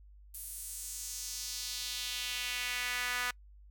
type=tone with high-pass filter sweep; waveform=sawtooth; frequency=246.9 Hz; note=B3; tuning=in tune; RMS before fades=-38 dBFS; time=0.34-3.31 s; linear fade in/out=5 ms; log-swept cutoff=11000 to 1500 Hz; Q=1.8; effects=noise-tail reverb RT60 0.1 s tail -26 dB re dry + added 50 Hz sine -53 dBFS peak until 3.7 s